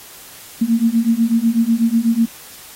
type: beating tone pair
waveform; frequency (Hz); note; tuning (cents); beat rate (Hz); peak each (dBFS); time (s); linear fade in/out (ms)
sine; 225.3 / 233.4; A3 / A#3; +41 / +2; 8.1; -16 / -15; 0.61-2.26; 10
effects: white hiss -39 dBFS RMS until 2.75 s + AAC 48 kbps